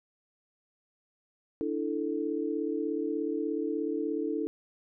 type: chord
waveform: sine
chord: D suspended second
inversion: none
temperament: just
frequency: 293.7 / 330.4 / 440.5 Hz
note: D4 / E4 / A4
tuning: 0 / +4 / +2 cents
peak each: -33 dBFS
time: 1.61-4.47 s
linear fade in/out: 0 ms
effects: none